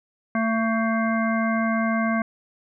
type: harmonic tone with a mistuned harmonic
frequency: 224.5 Hz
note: A3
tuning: 35 cents sharp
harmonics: 1 / 3 / 5 / 7 / 9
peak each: -22 / -27 / -29 / -30 / -32 dBFS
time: 0.35-2.22 s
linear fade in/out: 2 ms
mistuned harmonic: 9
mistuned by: +67 cents
effects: none